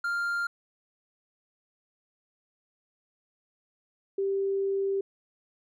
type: tone pair in turn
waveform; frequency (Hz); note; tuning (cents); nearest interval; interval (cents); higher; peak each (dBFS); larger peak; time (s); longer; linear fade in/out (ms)
triangle / sine; 1396.9 / 392; F6 / G4; 0 / 0; octave + minor seventh; 2200; first; -25 / -25; neither; 0.04-0.47 / 4.18-5.01; second; 5
effects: none